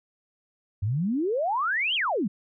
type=exponential two-way sweep; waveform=sine; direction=up then down; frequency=92.5 to 3316 to 172.2 Hz; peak=-23 dBFS; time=0.82-2.28 s; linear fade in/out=10 ms; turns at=1.95 s; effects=none